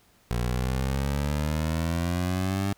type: exponential sweep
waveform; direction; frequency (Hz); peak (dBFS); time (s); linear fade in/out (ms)
20% pulse; up; 58.8 to 100; -20; 0.31-2.73; 0
effects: pink hiss -61 dBFS RMS until 2.77 s